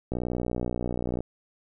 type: click train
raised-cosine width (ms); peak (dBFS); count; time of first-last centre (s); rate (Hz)
2; -16; 67; 0.12-1.206; 60.8
effects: none